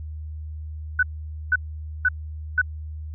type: tone bursts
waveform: sine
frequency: 1496 Hz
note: F#6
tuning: 19 cents sharp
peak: -15 dBFS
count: 4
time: 0.99-2.616 s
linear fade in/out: 5 ms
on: 39 ms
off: 490 ms
effects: added 77 Hz sine -31 dBFS peak until 3.14 s